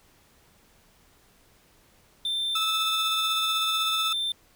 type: tone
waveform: triangle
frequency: 3569 Hz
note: A7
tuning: 24 cents sharp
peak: -24 dBFS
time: 2.25-4.32 s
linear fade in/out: 2 ms
type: tone with tremolo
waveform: sawtooth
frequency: 1307 Hz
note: E6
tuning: 15 cents flat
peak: -22 dBFS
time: 2.55-4.13 s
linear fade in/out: 5 ms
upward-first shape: sine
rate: 16 Hz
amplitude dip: 35%
effects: pink hiss -60 dBFS RMS until 4.55 s